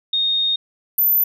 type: tone pair in turn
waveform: sine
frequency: 3700 / 13969 Hz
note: A#7 / A9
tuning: -14 / -14 cents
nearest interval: octave + major seventh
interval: 2300 cents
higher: second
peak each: -16 / -13 dBFS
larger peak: second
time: 0.13-0.56 / 0.98-1.24 s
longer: first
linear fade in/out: 5 ms
effects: none